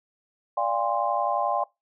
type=chord; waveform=sine; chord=D half-diminished seventh; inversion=none; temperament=equal with one note detuned; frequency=587.3 / 698.5 / 809.8 / 1046.5 Hz; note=D5 / F5 / Ab5 / C6; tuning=0 / 0 / -44 / 0 cents; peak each=-29 / -28 / -27 / -28 dBFS; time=0.57-1.64 s; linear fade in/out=5 ms; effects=noise-tail reverb RT60 0.2 s tail -23 dB re dry